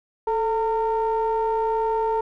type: ring-modulated tone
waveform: triangle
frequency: 234.9 Hz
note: A#3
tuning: 13 cents sharp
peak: -15 dBFS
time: 0.27-2.21 s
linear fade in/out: 5 ms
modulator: 674 Hz
effects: none